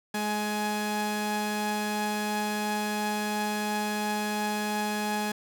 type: tone pair together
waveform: sawtooth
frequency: 210.5 / 839.1 Hz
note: G#3 / G#5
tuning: +24 / +18 cents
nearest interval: 2 octaves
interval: 2394 cents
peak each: -26 / -27 dBFS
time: 0.14-5.32 s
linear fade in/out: 5 ms
effects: none